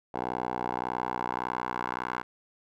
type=tone with band-pass filter sweep; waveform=10% pulse; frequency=61.74 Hz; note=B1; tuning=in tune; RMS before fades=-33 dBFS; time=0.14-2.23 s; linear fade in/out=5 ms; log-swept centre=700 to 1200 Hz; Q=2.3; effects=none